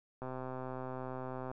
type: click train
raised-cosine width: 1 ms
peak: -28 dBFS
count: 168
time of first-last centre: 0.22-1.515 s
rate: 129 Hz
effects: none